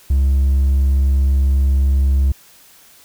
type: tone with hard clipping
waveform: sine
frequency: 68 Hz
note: C#2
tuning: 33 cents flat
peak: -12 dBFS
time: 0.1-2.32 s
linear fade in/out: 5 ms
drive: 2 dB
effects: white hiss -47 dBFS RMS until 3.04 s